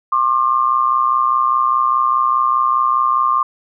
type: tone pair together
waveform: sine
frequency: 1067.1 / 1192 Hz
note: C6 / D6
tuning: +34 / +25 cents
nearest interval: major second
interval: 191 cents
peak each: -15 dBFS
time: 0.12-3.43 s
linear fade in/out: 5 ms
effects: none